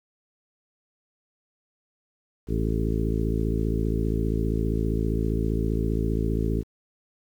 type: harmonic tone with a mistuned harmonic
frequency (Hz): 55.1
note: A1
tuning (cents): +3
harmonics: 1 / 2 / 3 / 4 / 5 / 6 / 7 / 8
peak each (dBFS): -26 / -29 / -31 / -32 / -33 / -34 / -34 / -35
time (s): 2.47-6.64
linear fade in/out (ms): 50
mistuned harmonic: 8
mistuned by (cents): -17
effects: 9-bit